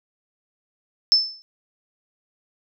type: tone with exponential decay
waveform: sine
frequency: 5274 Hz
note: E8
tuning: in tune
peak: -9 dBFS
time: 1.12-1.42 s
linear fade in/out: 0 ms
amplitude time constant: 65 ms
effects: none